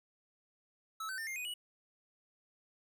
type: tone with pitch steps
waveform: square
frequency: 1302 / 1530.6 / 1799.3 / 2115 / 2486 / 2923 Hz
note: E6 / G6 / A6 / C7 / D#7 / F#7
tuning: -22 / -42 / +38 / +18 / -2 / -22 cents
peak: -39 dBFS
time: 1-1.54 s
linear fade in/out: 5 ms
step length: 90 ms
effects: none